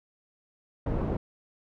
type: low-pass noise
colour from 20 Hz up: pink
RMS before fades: -29 dBFS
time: 0.86-1.17 s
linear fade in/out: 5 ms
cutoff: 640 Hz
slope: 12 dB/octave
effects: none